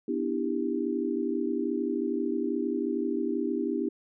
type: chord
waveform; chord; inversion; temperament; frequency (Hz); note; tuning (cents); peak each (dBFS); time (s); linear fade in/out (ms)
sine; E minor seventh; second; just; 247.2 / 296.7 / 329.6 / 395.6; B3 / D4 / E4 / G4; +2 / +18 / 0 / +16; -32; 0.08-3.89; 5
effects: none